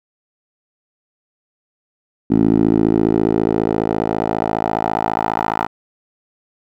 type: tone with band-pass filter sweep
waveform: 10% pulse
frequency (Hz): 54.7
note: A1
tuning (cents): -9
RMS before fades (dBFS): -17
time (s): 2.3-5.67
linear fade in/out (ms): 10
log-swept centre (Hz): 270 to 1000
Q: 2.3
effects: none